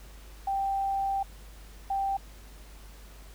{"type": "tone bursts at uneven times", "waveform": "sine", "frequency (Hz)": 784, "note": "G5", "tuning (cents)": 0, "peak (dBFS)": -26, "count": 2, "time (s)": [[0.47, 1.23], [1.9, 2.17]], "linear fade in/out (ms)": 5, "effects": ["added 50 Hz sine -46 dBFS peak until 3.34 s", "pink hiss -54 dBFS RMS until 3.34 s"]}